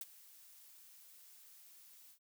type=noise with ADSR envelope; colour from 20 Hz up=blue; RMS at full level=-42 dBFS; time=0.01-2.19 s; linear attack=4 ms; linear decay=28 ms; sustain=-18 dB; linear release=85 ms; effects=none